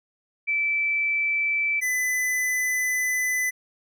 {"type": "tone pair in turn", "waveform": ["sine", "square"], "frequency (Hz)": [2321, 2007], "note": ["D7", "B6"], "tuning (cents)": [-21, 27], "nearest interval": "minor third", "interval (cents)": 252, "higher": "first", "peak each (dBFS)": [-21, -23], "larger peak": "first", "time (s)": [[0.47, 1.81], [1.81, 3.51]], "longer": "second", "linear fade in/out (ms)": 20, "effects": []}